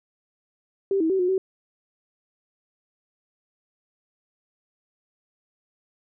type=tone with pitch steps; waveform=sine; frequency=391.3 / 321.8 / 382.1 / 360.9 / 379.3 Hz; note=G4 / E4 / G4 / F#4 / F#4; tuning=-3 / -42 / -44 / -43 / +43 cents; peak=-19 dBFS; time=0.91-1.38 s; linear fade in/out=2 ms; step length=94 ms; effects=none